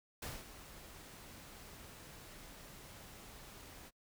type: noise with ADSR envelope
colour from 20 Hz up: pink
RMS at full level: -43 dBFS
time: 0.22-3.91 s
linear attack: 5 ms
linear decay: 210 ms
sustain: -11 dB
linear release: 37 ms
effects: noise-tail reverb RT60 0.1 s tail -26 dB re dry